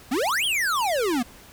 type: exponential two-way sweep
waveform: square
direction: up then down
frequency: 226.1 to 3366 to 226.1 Hz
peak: -22 dBFS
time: 0.11-1.23 s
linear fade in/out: 10 ms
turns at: 0.45 s
effects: pink hiss -48 dBFS RMS until 1.52 s